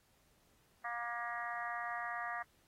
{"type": "harmonic tone", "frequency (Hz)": 236.9, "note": "A#3", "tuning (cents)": 28, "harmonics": [3, 4, 5, 6, 7, 8, 9], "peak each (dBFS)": [-43, -49, -43, -52, -46, -44, -57], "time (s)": [0.84, 2.43], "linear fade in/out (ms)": 10, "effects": ["pink hiss -72 dBFS RMS until 2.67 s", "AAC 48 kbps"]}